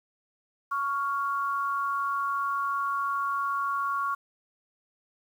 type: tone pair together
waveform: sine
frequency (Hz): 1114.2 / 1396.9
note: C#6 / F6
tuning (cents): +9 / 0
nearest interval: major third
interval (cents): 391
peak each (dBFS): -27 / -32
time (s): 0.71-4.15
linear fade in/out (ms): 10
effects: 9-bit